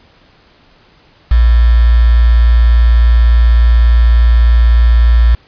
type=tone with quantisation; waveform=sine; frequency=58.27 Hz; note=A#1; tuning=in tune; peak=-4 dBFS; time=1.31-5.35 s; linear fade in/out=5 ms; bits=4; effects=pink hiss -47 dBFS RMS until 5.47 s + resampled to 11025 Hz